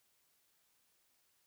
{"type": "silence", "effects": ["white hiss -75 dBFS RMS until 1.46 s"]}